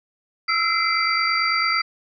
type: tone cluster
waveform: sine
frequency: 1307 / 1356 / 2058 / 2334 / 4692 Hz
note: E6 / E6 / C7 / D7 / D8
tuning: -15 / +49 / -29 / -11 / -2 cents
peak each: -24 / -26 / -23 / -29 / -24 dBFS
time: 0.48-1.82 s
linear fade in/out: 10 ms
effects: none